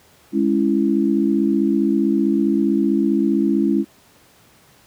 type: chord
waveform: sine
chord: C# minor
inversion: second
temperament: just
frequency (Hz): 207.9 / 277.2 / 332.6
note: G#3 / C#4 / E4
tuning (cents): +2 / 0 / +16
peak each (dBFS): -19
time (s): 0.32-3.85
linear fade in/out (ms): 50
effects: pink hiss -52 dBFS RMS until 4.86 s + high-pass 80 Hz 12 dB/octave